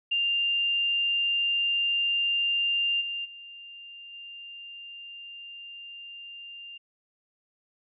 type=tone with level steps; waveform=sine; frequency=2794 Hz; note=F7; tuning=in tune; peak=-23 / -30 / -42 / -40 dBFS; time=0.11-6.78 s; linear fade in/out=10 ms; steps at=3 / 3.24 / 4.12 s; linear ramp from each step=20 ms; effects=none